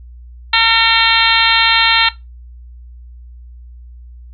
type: harmonic tone with a mistuned harmonic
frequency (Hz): 455.1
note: A#4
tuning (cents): -42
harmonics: 2 / 3 / 4 / 5 / 6 / 7 / 8 / 9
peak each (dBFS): -17 / -17 / -17 / -17 / -17 / -17 / -17 / -17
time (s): 0.53-2.09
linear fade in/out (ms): 5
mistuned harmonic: 5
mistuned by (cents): -21
effects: noise-tail reverb RT60 0.2 s tail -18 dB re dry + added 60 Hz sine -33 dBFS peak until 4.33 s